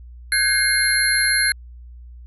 sine tone cluster, 1532 / 1658 / 2130 / 4203 / 11100 Hz, G6 / G#6 / C7 / C8 / F9, -40 / -3 / +30 / +7 / -12 cents, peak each -22 dBFS, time 0.32-1.52 s, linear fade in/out 2 ms, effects added 60 Hz sine -37 dBFS peak until 2.26 s

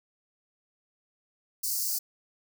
white high-pass noise, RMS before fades -30 dBFS, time 1.63-1.99 s, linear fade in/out 10 ms, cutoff 4400 Hz, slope 96 dB/octave, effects none

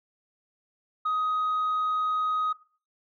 sine tone, 1255 Hz, D#6, 15 cents sharp, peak -22 dBFS, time 1.05-2.53 s, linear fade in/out 10 ms, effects noise-tail reverb RT60 0.4 s tail -18 dB re dry + tanh soft clip ceiling -22 dBFS

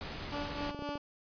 pink noise, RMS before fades -41 dBFS, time 0.01-0.71 s, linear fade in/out 0 ms
15% pulse tone with tremolo, 290 Hz, D4, 22 cents flat, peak -29 dBFS, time 0.32-0.98 s, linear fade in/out 5 ms, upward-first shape sine, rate 3.9 Hz, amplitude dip 60%
clicks, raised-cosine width 2 ms, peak -28 dBFS, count 7, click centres 0.607 / 0.693 / 0.747 / 0.792 / 0.823 / 0.891 / 0.955 s
effects resampled to 11025 Hz

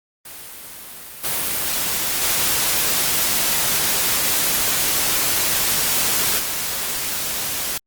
white noise with level steps, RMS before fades -36 / -22 / -19 / -24 dBFS, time 0.25-7.78 s, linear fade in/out 5 ms, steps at 1.23 / 2.21 / 6.38 s, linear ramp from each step 20 ms, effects Opus 32 kbps

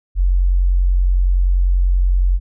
sine tone, 45.24 Hz, F#1, 38 cents flat, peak -11 dBFS, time 0.15-2.4 s, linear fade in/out 50 ms, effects none

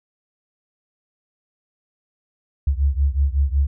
sine beating tone pair, 67.7 / 73.1 Hz, C#2 / D2, -40 / -7 cents, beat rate 5.4 Hz, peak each -18 / -20 dBFS, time 2.67-3.67 s, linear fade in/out 5 ms, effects none

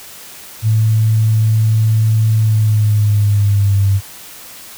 sine tone with pitch glide, 110 to 98.57 Hz, A2 to G2, 0 to +10 cents, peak -9 dBFS, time 0.62-4.01 s, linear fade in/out 50 ms, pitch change -190 cents, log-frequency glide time 2.36-3.89 s, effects white hiss -35 dBFS RMS until 4.77 s

